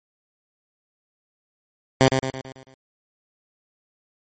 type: tone with echo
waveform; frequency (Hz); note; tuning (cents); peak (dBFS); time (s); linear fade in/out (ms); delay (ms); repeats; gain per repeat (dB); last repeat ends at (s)
10% pulse; 132.1; C3; +17; -4; 2.01-2.08; 0; 110; 6; -6; 2.74
effects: MP3 32 kbps